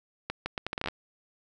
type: accelerating click train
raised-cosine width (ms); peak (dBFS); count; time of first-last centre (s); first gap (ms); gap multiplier
0.3; -15; 11; 0.3-0.885; 160; 0.74
effects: none